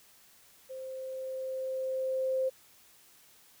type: tone with level ramp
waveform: sine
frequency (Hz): 523.3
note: C5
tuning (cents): 0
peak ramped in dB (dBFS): -39 to -26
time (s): 0.69-2.5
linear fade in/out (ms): 20
effects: white hiss -60 dBFS RMS until 3.6 s